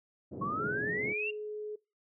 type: band-pass noise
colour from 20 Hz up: pink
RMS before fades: -40 dBFS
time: 0.31-1.14 s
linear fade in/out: 20 ms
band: 120 to 480 Hz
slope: 24 dB/octave
type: exponential sweep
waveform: sine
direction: up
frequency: 1086 to 2800 Hz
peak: -32 dBFS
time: 0.41-1.31 s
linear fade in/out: 10 ms
type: tone with pitch glide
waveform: sine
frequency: 418.6 to 423.2 Hz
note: G#4 to G#4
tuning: +14 to +33 cents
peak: -36 dBFS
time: 0.59-1.76 s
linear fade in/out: 10 ms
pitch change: +19 cents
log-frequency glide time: 0.77-1.19 s
effects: noise-tail reverb RT60 0.3 s tail -24 dB re dry